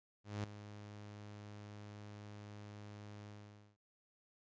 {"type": "tone with ADSR envelope", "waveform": "sawtooth", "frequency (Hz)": 103.83, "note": "G#2", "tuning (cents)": 0, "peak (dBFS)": -33, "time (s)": [0.24, 3.77], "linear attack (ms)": 200, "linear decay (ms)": 5, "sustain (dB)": -13, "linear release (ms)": 510, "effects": ["resampled to 16000 Hz"]}